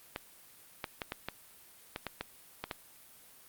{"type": "clicks", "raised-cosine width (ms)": 0.3, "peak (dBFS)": -19, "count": 10, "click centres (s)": [0.161, 0.842, 1.018, 1.121, 1.286, 1.961, 2.067, 2.21, 2.64, 2.712], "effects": ["white hiss -57 dBFS RMS until 3.48 s", "Opus 32 kbps"]}